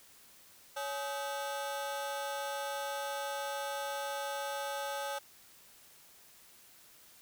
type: ring-modulated tone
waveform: 30% pulse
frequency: 702 Hz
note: F5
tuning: 9 cents sharp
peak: -30 dBFS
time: 0.76-5.19 s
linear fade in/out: 10 ms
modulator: 143 Hz
effects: white hiss -59 dBFS RMS until 7.21 s